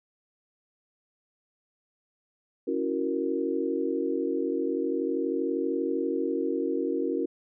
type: chord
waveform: sine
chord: F# dominant seventh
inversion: second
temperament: equal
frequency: 277.2 / 329.6 / 370 / 466.2 Hz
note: C#4 / E4 / F#4 / A#4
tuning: 0 / 0 / 0 / 0 cents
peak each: -31 dBFS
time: 2.67-7.26 s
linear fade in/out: 10 ms
effects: none